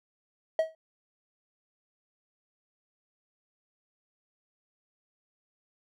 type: tone with exponential decay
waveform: triangle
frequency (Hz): 641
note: E5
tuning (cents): -49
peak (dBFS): -17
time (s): 0.59-0.75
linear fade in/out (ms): 2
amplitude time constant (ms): 33
effects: none